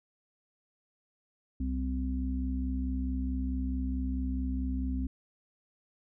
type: harmonic tone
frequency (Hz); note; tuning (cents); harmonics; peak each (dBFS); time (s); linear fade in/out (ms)
64.6; C2; -21; 1 / 3 / 4; -31 / -41 / -34; 1.6-5.07; 5
effects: none